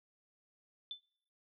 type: tone with exponential decay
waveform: sine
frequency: 3520 Hz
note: A7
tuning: in tune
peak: -36 dBFS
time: 0.91-1.03 s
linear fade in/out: 1 ms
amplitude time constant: 26 ms
effects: noise-tail reverb RT60 0.7 s tail -25 dB re dry